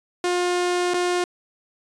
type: tone with dropouts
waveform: sawtooth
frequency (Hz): 355.9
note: F4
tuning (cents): +33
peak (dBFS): -16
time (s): 0.24-1.24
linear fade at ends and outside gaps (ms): 2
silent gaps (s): 0.937-0.942
effects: resampled to 22050 Hz